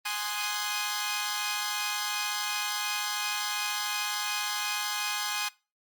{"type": "chord", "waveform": "10% pulse", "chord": "Ab dominant seventh", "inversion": "none", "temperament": "equal", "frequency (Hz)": [830.6, 1046.5, 1244.5, 1480], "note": ["Ab5", "C6", "Eb6", "Gb6"], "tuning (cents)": [0, 0, 0, 0], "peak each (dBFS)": [-25, -26, -28, -29], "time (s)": [0.05, 5.49], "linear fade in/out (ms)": 10, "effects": ["noise-tail reverb RT60 0.3 s tail -22 dB re dry", "Opus 32 kbps"]}